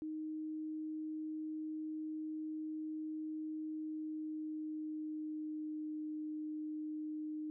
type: tone with pitch glide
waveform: sine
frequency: 311.1 to 306.8 Hz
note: D#4 to D#4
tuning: 0 to -24 cents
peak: -39 dBFS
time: 0.02-7.5 s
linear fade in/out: 0 ms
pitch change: -24 cents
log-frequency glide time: 3.69-5.95 s
effects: none